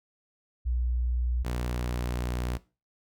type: tone pair in turn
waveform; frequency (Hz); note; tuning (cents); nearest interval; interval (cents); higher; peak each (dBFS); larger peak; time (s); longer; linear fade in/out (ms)
sine / sawtooth; 60.7 / 60.7; B1 / B1; -29 / -29; unison; 0; neither; -25; neither; 0.65-1.44 / 1.44-2.58; second; 20
effects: noise-tail reverb RT60 0.3 s tail -18 dB re dry